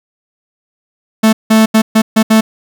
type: tone bursts at uneven times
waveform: 45% pulse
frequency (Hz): 220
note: A3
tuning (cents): 0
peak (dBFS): -5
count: 6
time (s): 1.23-1.33 / 1.5-1.66 / 1.74-1.82 / 1.95-2.02 / 2.16-2.23 / 2.3-2.41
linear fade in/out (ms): 10
effects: none